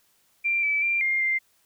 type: tone with pitch steps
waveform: sine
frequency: 2368 / 2307 / 2373 / 2117 / 2095 Hz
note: D7 / D7 / D7 / C7 / C7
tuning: +14 / -31 / +17 / +20 / +2 cents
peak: -21 dBFS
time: 0.44-1.39 s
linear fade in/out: 20 ms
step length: 190 ms
effects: white hiss -65 dBFS RMS until 1.65 s